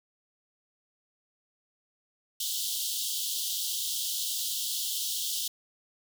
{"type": "high-pass noise", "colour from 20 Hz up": "pink", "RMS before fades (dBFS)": -32, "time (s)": [2.4, 5.48], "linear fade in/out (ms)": 5, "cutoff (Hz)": 3000, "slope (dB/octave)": 96, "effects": []}